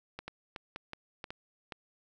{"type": "two click trains", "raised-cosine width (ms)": 0.3, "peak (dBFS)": [-24, -24], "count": [4, 4], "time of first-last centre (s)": [[0.19, 1.305], [0.28, 1.722]], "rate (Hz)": [2.69, 2.08], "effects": []}